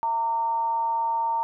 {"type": "tone with frequency modulation", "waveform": "sine", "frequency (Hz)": 916, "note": "A#5", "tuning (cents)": -31, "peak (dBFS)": -22, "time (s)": [0.03, 1.43], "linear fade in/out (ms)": 0, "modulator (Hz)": 252, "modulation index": 0.26, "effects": []}